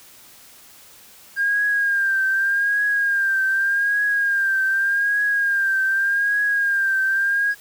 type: tone with vibrato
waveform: triangle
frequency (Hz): 1608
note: G6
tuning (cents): +44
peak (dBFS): -13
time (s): 1.36-7.55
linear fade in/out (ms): 50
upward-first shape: triangle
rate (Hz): 0.84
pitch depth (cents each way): 62
effects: tanh soft clip ceiling -15 dBFS + white hiss -47 dBFS RMS until 7.6 s